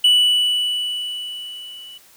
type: tone with level ramp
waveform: triangle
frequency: 2960 Hz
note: F#7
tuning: in tune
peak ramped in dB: -8 to -35 dBFS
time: 0.04-1.98 s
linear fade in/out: 5 ms
effects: white hiss -50 dBFS RMS until 2.16 s